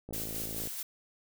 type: click train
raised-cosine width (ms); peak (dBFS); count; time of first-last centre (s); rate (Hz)
2; -29; 33; 0.09-0.674; 54.8
type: noise with tremolo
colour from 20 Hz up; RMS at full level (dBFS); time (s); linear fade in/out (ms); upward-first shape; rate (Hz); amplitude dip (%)
blue; -37; 0.13-0.83; 5; square; 4.6; 30
effects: none